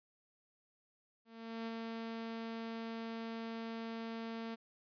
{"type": "tone with ADSR envelope", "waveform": "sawtooth", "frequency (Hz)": 227.2, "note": "A#3", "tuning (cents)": -44, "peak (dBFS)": -35, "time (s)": [1.25, 4.56], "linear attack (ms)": 420, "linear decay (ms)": 28, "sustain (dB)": -2, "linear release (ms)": 23, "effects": ["resampled to 11025 Hz"]}